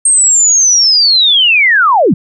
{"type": "linear sweep", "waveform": "sine", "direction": "down", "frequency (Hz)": [8600, 132.4], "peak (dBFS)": -5, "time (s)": [0.05, 2.14], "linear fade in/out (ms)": 5, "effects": []}